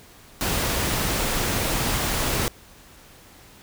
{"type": "noise", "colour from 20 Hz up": "pink", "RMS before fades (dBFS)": -24, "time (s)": [0.41, 2.48], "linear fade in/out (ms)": 0, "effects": ["pink hiss -49 dBFS RMS until 3.62 s"]}